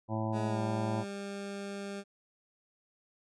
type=harmonic tone; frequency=110 Hz; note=A2; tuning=in tune; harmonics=1 / 2 / 3 / 5 / 6 / 7 / 8 / 9; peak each=-34 / -37 / -39 / -41 / -42 / -42 / -43 / -44 dBFS; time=0.08-1.05 s; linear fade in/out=50 ms
type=tone with pitch glide; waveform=20% pulse; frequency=210 to 199.59 Hz; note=G#3 to G3; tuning=+19 to +31 cents; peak=-33 dBFS; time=0.32-2.04 s; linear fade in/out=50 ms; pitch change=-88 cents; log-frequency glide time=0.47-0.61 s
effects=resampled to 22050 Hz